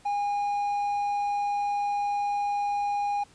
triangle tone, 816 Hz, G#5, 31 cents flat, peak -23 dBFS, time 0.05-3.24 s, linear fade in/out 10 ms, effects pink hiss -57 dBFS RMS until 3.34 s + resampled to 22050 Hz

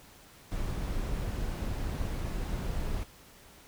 brown noise, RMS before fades -33 dBFS, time 0.51-3.04 s, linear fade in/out 10 ms, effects pink hiss -55 dBFS RMS until 3.67 s

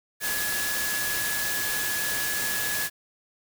sine tone in noise, 1691 Hz, G#6, 31 cents sharp, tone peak -30 dBFS, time 0.2-2.9 s, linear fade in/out 50 ms, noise white, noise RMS -29 dBFS, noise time 0.2-2.9 s, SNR -4 dB, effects none

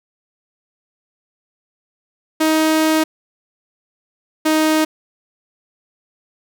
sawtooth tone pair in turn, 314.9 / 312.5 Hz, D#4 / D#4, +21 / +8 cents, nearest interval unison, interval 13 cents, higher first, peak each -9 dBFS, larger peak neither, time 2.4-3.04 / 4.45-4.85 s, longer first, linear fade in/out 10 ms, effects none

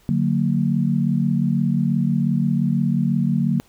sine chord, D augmented, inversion none, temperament just, 146.83 / 183.54 / 229.4 Hz, D3 / F#3 / A#3, 0 / -14 / -28 cents, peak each -21 dBFS, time 0.09-3.6 s, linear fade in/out 0 ms, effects pink hiss -56 dBFS RMS until 3.68 s

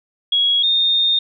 sine tone pair in turn, 3322 / 3661 Hz, G#7 / A#7, 0 / -32 cents, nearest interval major second, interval 168 cents, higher second, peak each -13 dBFS, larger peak neither, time 0.32-0.63 / 0.63-1.19 s, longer second, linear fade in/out 5 ms, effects none

